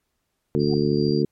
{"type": "harmonic tone", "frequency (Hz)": 73.42, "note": "D2", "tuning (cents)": 0, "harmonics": [2, 3, 4, 5, 6], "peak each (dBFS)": [-24, -24, -25, -23, -26], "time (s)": [0.55, 1.25], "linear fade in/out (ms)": 0}
{"type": "click train", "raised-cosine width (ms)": 3, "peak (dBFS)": -28, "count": 28, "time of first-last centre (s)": [0.58, 1.108], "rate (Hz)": 51.1}
{"type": "tone with tremolo", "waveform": "sine", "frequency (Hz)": 4738, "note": "D8", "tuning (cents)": 14, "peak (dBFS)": -33, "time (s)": [0.59, 1.23], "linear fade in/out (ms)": 20, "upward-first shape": "triangle", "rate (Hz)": 2.5, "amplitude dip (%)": 65}
{"type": "tone with exponential growth", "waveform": "sine", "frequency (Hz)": 740, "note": "F#5", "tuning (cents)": 0, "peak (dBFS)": -30, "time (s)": [0.66, 0.74], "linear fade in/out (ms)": 2, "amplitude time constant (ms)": 17}
{"effects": ["pink hiss -75 dBFS RMS until 1.31 s", "MP3 64 kbps"]}